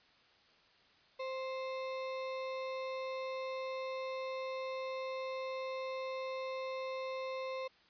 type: tone with sample-and-hold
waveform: sine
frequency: 523.3 Hz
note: C5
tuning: in tune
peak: -37 dBFS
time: 1.19-7.68 s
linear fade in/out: 10 ms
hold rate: 1575 Hz
effects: white hiss -66 dBFS RMS until 7.89 s + resampled to 11025 Hz